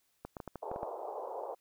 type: clicks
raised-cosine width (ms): 1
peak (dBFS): -27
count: 8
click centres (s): 0.25 / 0.368 / 0.402 / 0.477 / 0.557 / 0.715 / 0.761 / 0.831
type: band-pass noise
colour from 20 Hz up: pink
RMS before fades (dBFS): -41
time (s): 0.62-1.55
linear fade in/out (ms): 10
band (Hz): 420 to 960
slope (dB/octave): 48
effects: white hiss -75 dBFS RMS until 1.6 s